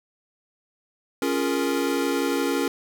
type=chord; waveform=square; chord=Bb minor seventh; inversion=first; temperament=equal; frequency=277.2 / 349.2 / 415.3 / 466.2 Hz; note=Db4 / F4 / Ab4 / Bb4; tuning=0 / 0 / 0 / 0 cents; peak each=-26 / -29 / -31 / -29 dBFS; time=1.22-2.68 s; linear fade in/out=2 ms; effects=none